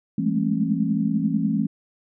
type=tone cluster; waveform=sine; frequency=167.2 / 202.5 / 211.8 / 222.9 / 270.9 Hz; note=E3 / G#3 / G#3 / A3 / C#4; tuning=+25 / -43 / +34 / +23 / -40 cents; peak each=-26 dBFS; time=0.18-1.67 s; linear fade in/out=5 ms; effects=none